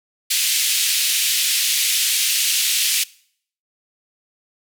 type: band-pass noise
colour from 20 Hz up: pink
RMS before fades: -19 dBFS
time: 0.3-3.04 s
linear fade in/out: 10 ms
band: 2600 to 15000 Hz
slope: 24 dB/octave
effects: noise-tail reverb RT60 0.6 s tail -22 dB re dry